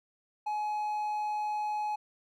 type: tone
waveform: triangle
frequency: 844 Hz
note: G#5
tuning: 28 cents sharp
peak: -28 dBFS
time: 0.46-1.96 s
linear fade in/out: 10 ms
effects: none